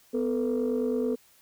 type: tone cluster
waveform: sine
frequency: 250 / 441.4 / 490.6 Hz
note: B3 / A4 / B4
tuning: +21 / +5 / -12 cents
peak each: -27 / -27 / -31 dBFS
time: 0.13-1.16 s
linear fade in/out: 20 ms
effects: tanh soft clip ceiling -19 dBFS + white hiss -60 dBFS RMS until 1.41 s